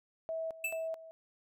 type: tone with tremolo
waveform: sine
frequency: 649 Hz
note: E5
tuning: 27 cents flat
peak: -34 dBFS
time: 0.29-1.11 s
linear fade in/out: 0 ms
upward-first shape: square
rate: 2.3 Hz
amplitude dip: 80%
type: tone with exponential decay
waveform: square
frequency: 2637 Hz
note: E7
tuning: in tune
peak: -30 dBFS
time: 0.64-0.88 s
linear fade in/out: 5 ms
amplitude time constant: 52 ms
effects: none